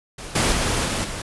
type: noise with level steps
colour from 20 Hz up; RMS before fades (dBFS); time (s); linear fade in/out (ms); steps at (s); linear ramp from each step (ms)
pink; -35 / -19 / -22 / -24 / -30; 0.18-1.22; 5; 0.35 / 0.52 / 0.85 / 1.04; 5
effects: resampled to 24000 Hz